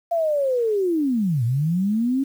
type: linear two-way sweep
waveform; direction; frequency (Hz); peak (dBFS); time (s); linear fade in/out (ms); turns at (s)
sine; down then up; 691 to 111.7 to 277.6; -18; 0.11-2.24; 10; 1.44
effects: 8-bit